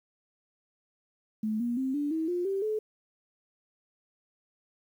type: tone with pitch steps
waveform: sine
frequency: 216.5 / 238.8 / 263.5 / 290.7 / 320.7 / 353.7 / 390.2 / 430.5 Hz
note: A3 / A#3 / C4 / D4 / E4 / F4 / G4 / A4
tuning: -28 / +42 / +12 / -18 / -48 / +22 / -8 / -38 cents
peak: -27 dBFS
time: 1.43-2.79 s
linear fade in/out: 5 ms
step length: 170 ms
effects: 10-bit